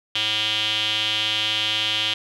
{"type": "tone with band-pass filter", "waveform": "square", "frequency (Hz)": 108.1, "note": "A2", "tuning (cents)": -30, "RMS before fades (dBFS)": -23, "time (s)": [0.15, 2.14], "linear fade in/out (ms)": 5, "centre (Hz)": 3200, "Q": 6.8, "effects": []}